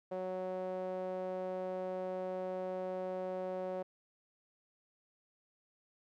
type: tone with band-pass filter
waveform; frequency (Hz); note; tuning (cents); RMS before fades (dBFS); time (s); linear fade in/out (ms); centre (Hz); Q
sawtooth; 185.1; F#3; +1; -39; 0.11-3.83; 10; 560; 3.1
effects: none